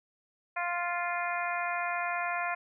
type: harmonic tone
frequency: 349.2 Hz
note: F4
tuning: in tune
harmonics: 2 / 3 / 4 / 5 / 6 / 7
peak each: -34 / -36 / -37 / -38 / -39 / -39 dBFS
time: 0.56-2.55 s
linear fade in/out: 10 ms
effects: none